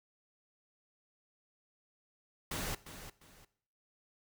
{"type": "noise with echo", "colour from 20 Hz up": "pink", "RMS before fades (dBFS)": -38, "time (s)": [2.51, 2.75], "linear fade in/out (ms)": 5, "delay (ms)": 350, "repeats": 2, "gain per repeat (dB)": -11, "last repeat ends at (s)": 3.45, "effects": ["noise-tail reverb RT60 0.6 s tail -18 dB re dry"]}